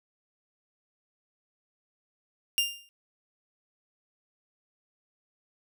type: tone with exponential decay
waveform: sawtooth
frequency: 2800 Hz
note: F7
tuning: 4 cents sharp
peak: -17 dBFS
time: 2.58-2.89 s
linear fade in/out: 0 ms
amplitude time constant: 66 ms
effects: none